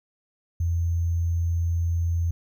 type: tone with sample-and-hold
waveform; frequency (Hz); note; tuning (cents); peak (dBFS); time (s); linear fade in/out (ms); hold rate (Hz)
sine; 84.6; E2; +45; -21; 0.6-2.31; 5; 6300
effects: none